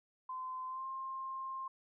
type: tone with pitch glide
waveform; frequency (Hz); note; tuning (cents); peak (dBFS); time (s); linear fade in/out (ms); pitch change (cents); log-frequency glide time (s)
sine; 1030 to 1059.6; C6 to C6; -28 to +22; -39; 0.29-1.68; 5; +50; 0.67-0.86
effects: none